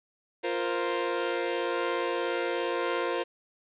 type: chord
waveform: sawtooth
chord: F suspended fourth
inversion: none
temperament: equal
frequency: 349.2 / 466.2 / 523.3 Hz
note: F4 / Bb4 / C5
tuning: 0 / 0 / 0 cents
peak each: -28 dBFS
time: 0.43-3.24 s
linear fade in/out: 20 ms
effects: resampled to 8000 Hz + 9-bit